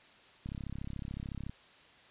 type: click train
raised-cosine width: 5 ms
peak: -28 dBFS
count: 36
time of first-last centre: 0.46-1.496 s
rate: 33.8 Hz
effects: white hiss -59 dBFS RMS until 2.1 s + resampled to 8000 Hz